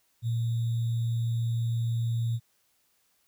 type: tone with sample-and-hold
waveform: sine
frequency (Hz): 115.8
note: A#2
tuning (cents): -11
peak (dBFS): -25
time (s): 0.22-2.4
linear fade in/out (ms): 50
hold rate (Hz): 3675
effects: white hiss -70 dBFS RMS until 3.27 s